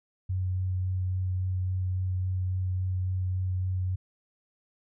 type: tone with vibrato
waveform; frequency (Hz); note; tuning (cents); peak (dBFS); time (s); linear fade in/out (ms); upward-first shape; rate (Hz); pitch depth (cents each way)
sine; 92.5; F#2; 0; -26; 0.29-3.96; 10; sine; 3.6; 10
effects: none